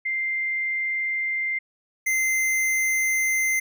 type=tone pair in turn; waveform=sine / square; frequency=2093 / 2076 Hz; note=C7 / C7; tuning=0 / -14 cents; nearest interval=unison; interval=14 cents; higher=first; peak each=-23 / -21 dBFS; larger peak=second; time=0.05-1.59 / 2.06-3.6 s; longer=neither; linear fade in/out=10 ms; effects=none